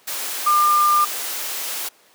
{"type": "tone in noise", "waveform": "sine", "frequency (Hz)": 1200, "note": "D6", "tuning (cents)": 37, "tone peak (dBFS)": -13, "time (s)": [0.46, 1.05], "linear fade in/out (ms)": 10, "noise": "white", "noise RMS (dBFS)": -27, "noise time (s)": [0.07, 1.89], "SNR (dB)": 11, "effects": ["pink hiss -53 dBFS RMS until 2.14 s", "high-pass 400 Hz 12 dB/octave"]}